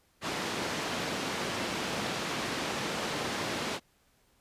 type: band-pass noise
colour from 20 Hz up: pink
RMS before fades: -34 dBFS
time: 0.21-3.8 s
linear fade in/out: 50 ms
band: 180 to 5400 Hz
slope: 12 dB/octave
effects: pink hiss -68 dBFS RMS until 4.4 s + resampled to 32000 Hz